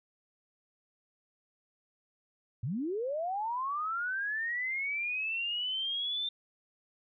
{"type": "linear sweep", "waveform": "sine", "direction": "up", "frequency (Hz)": [101.1, 3591], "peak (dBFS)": -31, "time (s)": [2.63, 6.29], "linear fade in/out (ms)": 5, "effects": []}